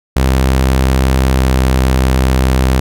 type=tone with pitch glide; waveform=sawtooth; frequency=65.5 to 64.79 Hz; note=C2 to C2; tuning=+2 to -16 cents; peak=-5 dBFS; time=0.16-2.8 s; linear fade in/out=5 ms; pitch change=-18 cents; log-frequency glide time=1.27-1.51 s; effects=none